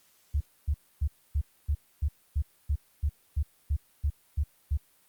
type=tone bursts; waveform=sine; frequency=72.6 Hz; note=D2; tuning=19 cents flat; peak=-23 dBFS; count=14; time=0.34-4.774 s; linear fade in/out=10 ms; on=66 ms; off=270 ms; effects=white hiss -64 dBFS RMS until 5.08 s + Opus 48 kbps

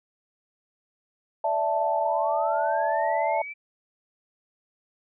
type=chord; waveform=sine; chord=D suspended second; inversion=none; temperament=equal with one note detuned; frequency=582.3 / 659.3 / 880 Hz; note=D5 / E5 / A5; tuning=-15 / 0 / 0 cents; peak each=-29 / -26 / -25 dBFS; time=1.44-3.42 s; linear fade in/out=5 ms
type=linear sweep; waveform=sine; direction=up; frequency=616 to 2349 Hz; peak=-34 dBFS; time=1.75-3.54 s; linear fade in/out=20 ms
effects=none

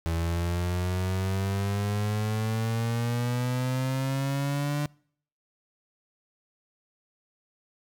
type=exponential sweep; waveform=35% pulse; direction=up; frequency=82 to 147.7 Hz; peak=-24 dBFS; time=0.06-4.86 s; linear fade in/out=0 ms; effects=noise-tail reverb RT60 0.6 s tail -26 dB re dry

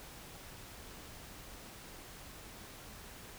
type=silence; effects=pink hiss -51 dBFS RMS until 3.38 s

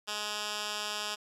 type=tone with band-pass filter; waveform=10% pulse; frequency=209.6 Hz; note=G#3; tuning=16 cents sharp; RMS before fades=-36 dBFS; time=0.07-1.16 s; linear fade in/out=20 ms; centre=4300 Hz; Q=0.88; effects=resampled to 32000 Hz + 9-bit

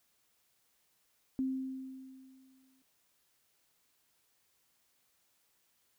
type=tone with exponential decay; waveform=sine; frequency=262.9 Hz; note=C4; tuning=8 cents sharp; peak=-29 dBFS; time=1.39-2.82 s; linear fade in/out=0 ms; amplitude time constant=310 ms; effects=white hiss -74 dBFS RMS until 5.98 s

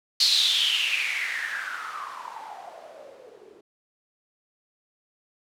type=noise with low-pass filter sweep; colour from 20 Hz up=violet; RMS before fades=-28 dBFS; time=0.2-3.61 s; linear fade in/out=5 ms; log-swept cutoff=4400 to 370 Hz; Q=8; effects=none

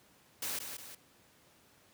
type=noise with echo; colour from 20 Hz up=white; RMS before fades=-37 dBFS; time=0.42-0.59 s; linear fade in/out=5 ms; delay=180 ms; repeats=2; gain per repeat=-6 dB; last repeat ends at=0.95 s; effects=pink hiss -64 dBFS RMS until 1.93 s + high-pass 100 Hz 12 dB/octave

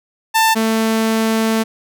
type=tone pair in turn; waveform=sawtooth; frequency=890 / 222.5 Hz; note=A5 / A3; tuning=+20 / +20 cents; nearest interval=2 octaves; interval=2400 cents; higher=first; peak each=-7 / -10 dBFS; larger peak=first; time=0.34-0.55 / 0.55-1.64 s; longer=second; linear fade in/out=20 ms; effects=none

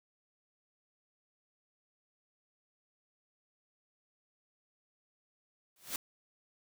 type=noise with exponential growth; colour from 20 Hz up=white; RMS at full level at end=-33 dBFS; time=5.76-5.96 s; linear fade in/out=2 ms; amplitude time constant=43 ms; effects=none

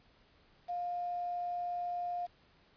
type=tone with quantisation; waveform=sine; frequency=706 Hz; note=F5; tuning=19 cents sharp; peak=-34 dBFS; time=0.68-2.27 s; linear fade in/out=20 ms; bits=9; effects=pink hiss -66 dBFS RMS until 2.76 s + resampled to 11025 Hz

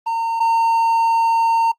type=tone pair in turn; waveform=triangle; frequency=914 / 914 Hz; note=A#5 / A#5; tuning=-34 / -34 cents; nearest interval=unison; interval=0 cents; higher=neither; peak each=-16 / -11 dBFS; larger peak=second; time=0.06-0.4 / 0.4-1.72 s; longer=second; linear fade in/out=10 ms; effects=noise-tail reverb RT60 0.1 s tail -21 dB re dry + Opus 24 kbps

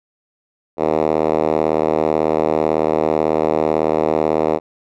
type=tone with band-pass filter; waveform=5% pulse; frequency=78.1 Hz; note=D#2; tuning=7 cents sharp; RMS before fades=-17 dBFS; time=0.77-4.6 s; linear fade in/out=50 ms; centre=480 Hz; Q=1.3; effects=none

